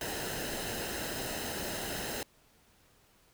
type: noise with comb filter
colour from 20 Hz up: pink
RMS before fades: -37 dBFS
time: 0.01-2.23 s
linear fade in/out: 2 ms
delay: 0.87 ms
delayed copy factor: -0.6
effects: pink hiss -65 dBFS RMS until 3.33 s